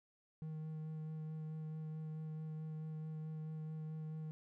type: tone with vibrato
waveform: triangle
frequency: 156.6 Hz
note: D#3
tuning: 11 cents sharp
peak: -40 dBFS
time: 0.42-4.31 s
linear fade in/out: 0 ms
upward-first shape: sine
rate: 4.6 Hz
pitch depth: 11 cents each way
effects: none